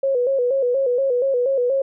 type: tone with vibrato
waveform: sine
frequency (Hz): 516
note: C5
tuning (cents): -24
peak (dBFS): -16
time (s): 0.03-1.82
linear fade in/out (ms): 5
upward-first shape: square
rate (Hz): 4.2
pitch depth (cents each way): 89
effects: none